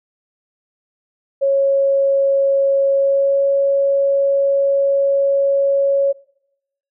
sine tone with pitch glide, 550 to 554.5 Hz, C#5 to C#5, -14 to 0 cents, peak -12 dBFS, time 1.41-6.13 s, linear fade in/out 20 ms, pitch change +14 cents, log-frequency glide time 2.94-3.44 s, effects noise-tail reverb RT60 0.8 s tail -22 dB re dry

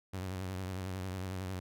sawtooth tone with vibrato, 93.5 Hz, F#2, 19 cents sharp, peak -33 dBFS, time 0.13-1.6 s, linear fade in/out 10 ms, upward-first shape sine, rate 11 Hz, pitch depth 61 cents each way, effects none

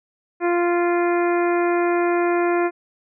harmonic tone, 347.9 Hz, F4, 7 cents flat, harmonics 1 / 2 / 3 / 4 / 5 / 6 / 7, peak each -18 / -24 / -28 / -30 / -32 / -34 / -35 dBFS, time 0.4-2.71 s, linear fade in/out 50 ms, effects none

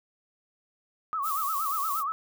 sine tone with vibrato, 1200 Hz, D6, 37 cents sharp, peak -27 dBFS, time 1.13-2.12 s, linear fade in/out 0 ms, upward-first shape sine, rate 8.5 Hz, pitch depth 160 cents each way
violet noise, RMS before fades -35 dBFS, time 1.22-2.04 s, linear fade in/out 50 ms
effects none

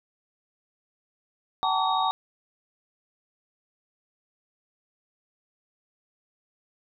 sine tone cluster, 760 / 851 / 904 / 1143 / 3743 Hz, F#5 / G#5 / A5 / D6 / A#7, +46 / +42 / +47 / -47 / +6 cents, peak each -27 / -33 / -27 / -27 / -31 dBFS, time 1.63-2.11 s, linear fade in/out 0 ms, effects none

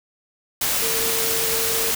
sine tone in noise, 453 Hz, A#4, 50 cents flat, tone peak -28 dBFS, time 0.82-1.91 s, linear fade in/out 5 ms, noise white, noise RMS -22 dBFS, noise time 0.61-1.95 s, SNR -9 dB, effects none

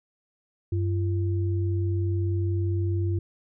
sine tone pair together, 95.7 / 342 Hz, G2 / F4, -41 / -36 cents, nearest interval octave + minor seventh, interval 2205 cents, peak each -23 / -32 dBFS, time 0.72-3.19 s, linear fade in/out 5 ms, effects none

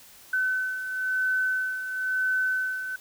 sine beating tone pair, 1516 / 1516.99 Hz, F#6 / F#6, +42 / +43 cents, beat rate 0.99 Hz, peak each -32 / -25 dBFS, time 0.33-2.96 s, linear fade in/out 5 ms, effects white hiss -51 dBFS RMS until 3 s

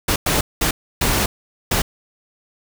pink noise bursts at uneven times, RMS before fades -18 dBFS, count 5, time 0.08-0.16 / 0.26-0.41 / 0.61-0.71 / 1.01-1.26 / 1.71-1.82 s, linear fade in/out 5 ms, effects none

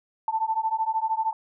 sine beating tone pair, 880 / 893 Hz, A5 / A5, 0 / +25 cents, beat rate 13 Hz, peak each -26 dBFS, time 0.28-1.33 s, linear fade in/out 2 ms, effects none

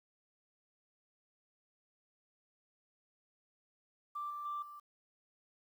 sine tone with level steps, 1176 Hz, D6, 2 cents sharp, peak -37 / -40 / -36 / -48 dBFS, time 4.15-4.8 s, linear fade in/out 10 ms, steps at 4.3 / 4.45 / 4.62 s, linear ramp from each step 5 ms, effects tanh soft clip ceiling -32 dBFS + 11-bit

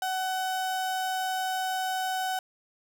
35% pulse tone, 751 Hz, F#5, 26 cents sharp, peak -26 dBFS, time 0.02-2.39 s, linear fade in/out 2 ms, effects none

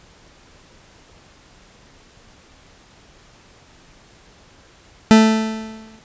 40% pulse tone with exponential decay, 220 Hz, A3, in tune, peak -4 dBFS, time 5.11-5.99 s, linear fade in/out 0 ms, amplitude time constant 190 ms, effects pink hiss -49 dBFS RMS until 6.04 s + resampled to 16000 Hz

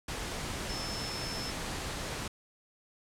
sine tone in noise, 5274 Hz, E8, in tune, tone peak -39 dBFS, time 0.69-1.51 s, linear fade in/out 5 ms, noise pink, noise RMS -37 dBFS, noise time 0.08-2.28 s, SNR -5 dB, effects low-pass 9000 Hz 12 dB/octave

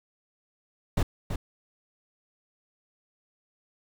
brown noise with echo, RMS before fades -23 dBFS, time 0.97-1.03 s, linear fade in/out 5 ms, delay 330 ms, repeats 1, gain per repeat -7 dB, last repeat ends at 1.36 s, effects none

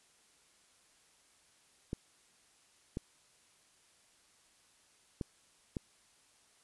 clicks, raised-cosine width 3 ms, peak -23 dBFS, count 4, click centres 1.931 / 2.971 / 5.212 / 5.768 s, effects white hiss -67 dBFS RMS until 6.63 s + resampled to 24000 Hz

